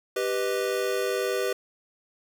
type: chord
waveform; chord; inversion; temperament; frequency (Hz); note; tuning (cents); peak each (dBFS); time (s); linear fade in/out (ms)
square; G augmented; none; equal; 392 / 493.9 / 622.3; G4 / B4 / D#5; 0 / 0 / 0; -29 / -29 / -34; 0.16-1.53; 5
effects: none